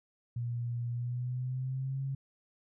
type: tone with pitch glide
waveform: sine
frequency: 119.4 to 135.58 Hz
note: A#2 to C#3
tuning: +42 to -38 cents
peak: -32 dBFS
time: 0.36-2.15 s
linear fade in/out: 5 ms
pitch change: +220 cents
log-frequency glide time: 0.9-2.02 s
effects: none